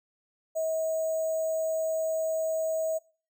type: tone with sample-and-hold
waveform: sine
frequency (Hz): 640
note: D#5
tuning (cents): +49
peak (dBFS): -26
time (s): 0.55-2.99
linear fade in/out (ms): 20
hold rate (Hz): 7350
effects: noise-tail reverb RT60 0.4 s tail -22 dB re dry